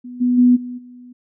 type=tone with level steps; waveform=sine; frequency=246.9 Hz; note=B3; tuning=in tune; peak=-30 / -13 / -8 / -26 / -37 dBFS; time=0.04-1.13 s; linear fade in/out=10 ms; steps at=0.2 / 0.37 / 0.55 / 0.77 s; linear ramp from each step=20 ms; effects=none